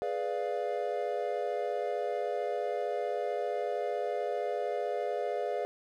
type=chord; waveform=triangle; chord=G# diminished seventh; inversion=none; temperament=equal with one note detuned; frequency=418.4 / 493.9 / 587.3 / 698.5 Hz; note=G#4 / B4 / D5 / F5; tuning=+13 / 0 / 0 / 0 cents; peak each=-34 dBFS; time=0.02-5.65 s; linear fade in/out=0 ms; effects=none